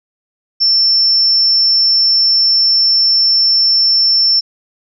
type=tone; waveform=sine; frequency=5380 Hz; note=E8; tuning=34 cents sharp; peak=-8 dBFS; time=0.6-4.41 s; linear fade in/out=20 ms; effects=none